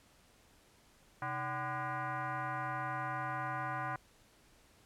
sine tone with frequency modulation, 130.81 Hz, C3, in tune, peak -35 dBFS, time 1.22-3.96 s, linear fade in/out 2 ms, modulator 444 Hz, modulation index 3.4, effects pink hiss -65 dBFS RMS until 4.85 s + low-pass 12000 Hz 12 dB/octave

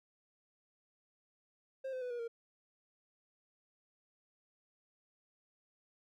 triangle tone with pitch steps, 531 / 513.5 / 496.6 / 480.2 / 464.4 Hz, C5 / C5 / B4 / B4 / A#4, +25 / -33 / +9 / -49 / -7 cents, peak -36 dBFS, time 1.84-2.28 s, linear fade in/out 10 ms, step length 88 ms, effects none

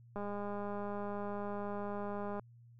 click train, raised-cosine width 1 ms, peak -28 dBFS, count 457, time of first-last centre 0.16-2.395 s, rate 204 Hz, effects added 118 Hz sine -56 dBFS peak until 2.79 s

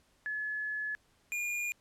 sine / square tone pair in turn, 1710 / 2423 Hz, A6 / D#7, -50 / -47 cents, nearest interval tritone, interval 603 cents, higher second, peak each -33 / -33 dBFS, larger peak neither, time 0.26-0.95 / 1.32-1.72 s, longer first, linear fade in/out 0 ms, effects pink hiss -69 dBFS RMS until 1.8 s + low-pass 11000 Hz 12 dB/octave

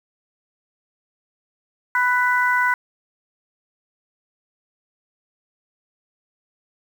harmonic tone, 495.8 Hz, B4, 7 cents sharp, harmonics 2 / 3 / 4, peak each -20 / -19 / -23 dBFS, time 1.95-2.74 s, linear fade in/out 2 ms, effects 7-bit

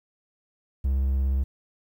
triangle tone with vibrato, 67 Hz, C2, 42 cents sharp, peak -19 dBFS, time 0.84-1.44 s, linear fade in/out 10 ms, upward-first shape square, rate 17 Hz, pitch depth 18 cents each way, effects 10-bit

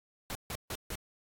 pink noise bursts, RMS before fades -38 dBFS, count 4, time 0.3-0.954 s, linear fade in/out 0 ms, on 51 ms, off 150 ms, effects AAC 64 kbps

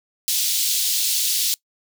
pink high-pass noise, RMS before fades -21 dBFS, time 0.28-1.54 s, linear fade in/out 0 ms, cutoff 3500 Hz, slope 24 dB/octave, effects noise-tail reverb RT60 0.1 s tail -22 dB re dry

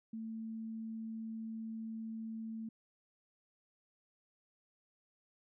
sine tone, 223.1 Hz, A3, 24 cents sharp, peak -40 dBFS, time 0.13-2.69 s, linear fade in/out 5 ms, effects none

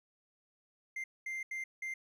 triangle tone bursts at uneven times, 2093 Hz, C7, in tune, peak -35 dBFS, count 4, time 0.96-1.04 / 1.26-1.43 / 1.51-1.64 / 1.82-1.94 s, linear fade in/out 5 ms, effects none

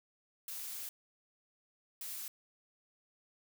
blue noise bursts at uneven times, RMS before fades -43 dBFS, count 2, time 0.48-0.89 / 2.01-2.28 s, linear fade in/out 2 ms, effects none

